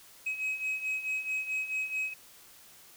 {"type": "beating tone pair", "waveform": "sine", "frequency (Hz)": [2542, 2546.6], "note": ["D#7", "D#7"], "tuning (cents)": [36, 40], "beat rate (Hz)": 4.6, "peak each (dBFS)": [-34, -30], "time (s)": [0.26, 2.14], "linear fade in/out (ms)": 10, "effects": ["tanh soft clip ceiling -28 dBFS", "white hiss -55 dBFS RMS until 2.96 s"]}